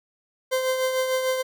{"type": "tone with tremolo", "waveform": "40% pulse", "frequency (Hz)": 518, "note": "C5", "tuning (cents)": -17, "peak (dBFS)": -19, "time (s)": [0.51, 1.43], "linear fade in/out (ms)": 20, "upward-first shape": "triangle", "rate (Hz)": 6.7, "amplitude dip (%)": 50, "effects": []}